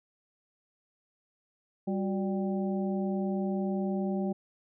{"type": "harmonic tone with a mistuned harmonic", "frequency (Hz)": 195.7, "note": "G3", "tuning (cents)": -3, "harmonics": [1, 2, 3, 4], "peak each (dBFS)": [-29, -35, -39, -41], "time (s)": [1.87, 4.33], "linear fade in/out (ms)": 10, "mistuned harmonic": 2, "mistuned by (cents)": -120, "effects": []}